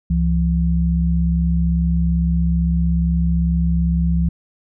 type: tone pair together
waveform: sine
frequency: 67.35 / 169.7 Hz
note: C#2 / F3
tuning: -49 / -49 cents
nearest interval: octave + major third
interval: 1600 cents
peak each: -17 dBFS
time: 0.1-4.29 s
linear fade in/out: 5 ms
effects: none